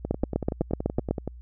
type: two click trains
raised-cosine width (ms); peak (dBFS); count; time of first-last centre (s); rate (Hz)
2; -10 / -16; 9 / 14; 0.11-1.11 / 0.05-1.276; 8 / 10.6
effects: added 60 Hz sine -41 dBFS peak until 1.41 s